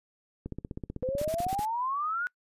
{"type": "click train", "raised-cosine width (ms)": 3, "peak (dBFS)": -23, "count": 19, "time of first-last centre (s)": [0.46, 1.592], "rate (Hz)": 15.9}
{"type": "exponential sweep", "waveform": "sine", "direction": "up", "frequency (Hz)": [499.8, 1485], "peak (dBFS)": -28, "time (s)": [1.03, 2.27], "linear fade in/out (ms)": 0}
{"type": "noise bursts", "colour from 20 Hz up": "white", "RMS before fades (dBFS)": -43, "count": 5, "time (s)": [1.18, 1.652], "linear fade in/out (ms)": 2, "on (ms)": 68, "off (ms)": 33}
{"effects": ["noise-tail reverb RT60 0.1 s tail -24 dB re dry", "resampled to 32000 Hz"]}